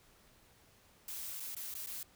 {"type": "noise with dropouts", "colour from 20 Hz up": "blue", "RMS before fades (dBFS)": -43, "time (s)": [1.08, 2.03], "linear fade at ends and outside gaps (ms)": 2, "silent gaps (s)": [[1.399, 1.403], [1.549, 1.565], [1.741, 1.751], [1.862, 1.87]], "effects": ["pink hiss -65 dBFS RMS until 2.15 s"]}